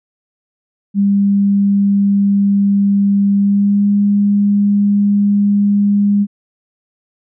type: tone with pitch glide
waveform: sine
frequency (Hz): 200 to 203.1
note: G3 to G#3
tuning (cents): +35 to -38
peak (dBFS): -9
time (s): 0.94-6.27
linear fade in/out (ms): 50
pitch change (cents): +27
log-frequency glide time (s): 3.38-3.89
effects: none

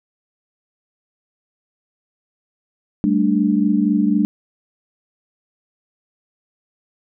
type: chord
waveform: sine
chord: G suspended second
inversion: none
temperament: equal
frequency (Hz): 196 / 220 / 293.7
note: G3 / A3 / D4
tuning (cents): 0 / 0 / 0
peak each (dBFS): -18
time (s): 3.04-4.25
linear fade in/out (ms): 0
effects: none

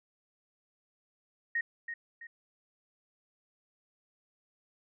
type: tone with echo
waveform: sine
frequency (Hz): 1864.7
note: A#6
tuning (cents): 0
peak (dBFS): -28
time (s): 1.55-1.61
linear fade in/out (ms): 5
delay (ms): 330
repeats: 2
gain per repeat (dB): -8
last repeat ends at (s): 2.27
effects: none

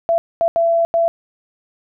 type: tone bursts at uneven times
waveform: sine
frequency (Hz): 671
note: E5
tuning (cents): +31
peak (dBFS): -12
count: 4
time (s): 0.09-0.18 / 0.41-0.48 / 0.56-0.85 / 0.94-1.08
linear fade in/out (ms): 0
effects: none

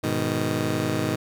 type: chord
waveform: 15% pulse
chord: G# minor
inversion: none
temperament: just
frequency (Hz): 103.83 / 124.59 / 155.74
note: G#2 / B2 / D#3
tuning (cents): 0 / +16 / +2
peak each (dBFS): -22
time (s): 0.03-1.16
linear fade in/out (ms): 10
effects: none

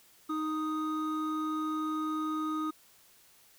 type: tone pair together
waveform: triangle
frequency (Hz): 311.1 / 1244.5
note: D#4 / D#6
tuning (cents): 0 / 0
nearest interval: 2 octaves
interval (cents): 2400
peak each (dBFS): -30 / -33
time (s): 0.29-2.71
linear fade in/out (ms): 10
effects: white hiss -61 dBFS RMS until 3.58 s

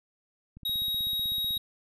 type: click train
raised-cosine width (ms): 5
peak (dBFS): -34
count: 17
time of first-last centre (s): 0.57-1.57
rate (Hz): 16
type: tone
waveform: square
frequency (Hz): 3800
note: A#7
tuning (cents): +33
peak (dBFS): -28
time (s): 0.65-1.58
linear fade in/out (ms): 5
effects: resampled to 32000 Hz

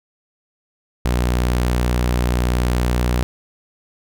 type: tone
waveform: sawtooth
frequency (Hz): 60.9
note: B1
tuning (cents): -24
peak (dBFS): -12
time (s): 1.05-3.23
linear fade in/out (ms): 0
effects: none

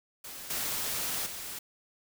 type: noise with level steps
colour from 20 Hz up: white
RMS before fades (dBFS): -43 / -33 / -40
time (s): 0.24-1.59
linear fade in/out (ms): 5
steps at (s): 0.5 / 1.26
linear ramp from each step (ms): 5
effects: none

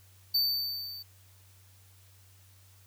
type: tone with level ramp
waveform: square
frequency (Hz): 4567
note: D8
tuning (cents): -49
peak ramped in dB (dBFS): -23 to -42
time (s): 0.34-1.03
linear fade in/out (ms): 10
effects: added 95 Hz sine -57 dBFS peak until 2.86 s + white hiss -62 dBFS RMS until 2.86 s

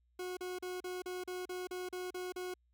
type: tone bursts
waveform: 40% pulse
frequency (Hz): 364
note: F#4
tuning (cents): -28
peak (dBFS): -38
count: 11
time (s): 0.19-2.54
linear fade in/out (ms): 5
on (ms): 180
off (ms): 37
effects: added 60 Hz sine -70 dBFS peak until 2.73 s

